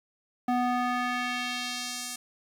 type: tone with band-pass filter sweep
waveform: square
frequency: 246.9 Hz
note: B3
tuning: in tune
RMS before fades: -30 dBFS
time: 0.48-2.16 s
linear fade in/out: 5 ms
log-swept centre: 640 to 8400 Hz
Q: 1.1
effects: 9-bit